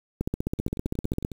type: two click trains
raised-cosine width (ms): 3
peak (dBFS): -24 / -13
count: 9 / 17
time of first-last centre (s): 0.59-1.317 / 0.21-1.249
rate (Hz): 11 / 15.4
effects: 7-bit